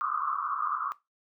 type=band-pass noise; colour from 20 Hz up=pink; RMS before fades=-31 dBFS; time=0.01-0.92 s; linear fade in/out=0 ms; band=1100 to 1300 Hz; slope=96 dB/octave; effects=noise-tail reverb RT60 0.2 s tail -18 dB re dry